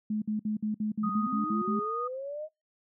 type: tone bursts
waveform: sine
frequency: 213.4 Hz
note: G#3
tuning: 47 cents sharp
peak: -27 dBFS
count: 10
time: 0.1-1.795 s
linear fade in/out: 5 ms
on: 120 ms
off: 55 ms
type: linear sweep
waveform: sine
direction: up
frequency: 164 to 630 Hz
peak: -34 dBFS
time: 1.01-2.49 s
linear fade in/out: 50 ms
type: tone with pitch glide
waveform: sine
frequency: 1244.5 to 1235.2 Hz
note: D#6 to D#6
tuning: 0 to -13 cents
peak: -31 dBFS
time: 1.03-2.08 s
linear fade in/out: 10 ms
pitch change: -13 cents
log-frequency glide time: 1.6-1.83 s
effects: noise-tail reverb RT60 0.2 s tail -23 dB re dry